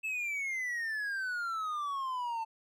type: exponential sweep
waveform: triangle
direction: down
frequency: 2637 to 884 Hz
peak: -31 dBFS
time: 0.03-2.45 s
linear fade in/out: 20 ms
effects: none